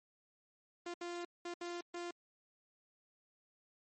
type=tone bursts at uneven times; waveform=sawtooth; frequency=347.8 Hz; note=F4; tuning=7 cents flat; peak=-37 dBFS; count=5; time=0.86-0.94 / 1.01-1.25 / 1.45-1.54 / 1.61-1.81 / 1.94-2.11 s; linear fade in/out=5 ms; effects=MP3 32 kbps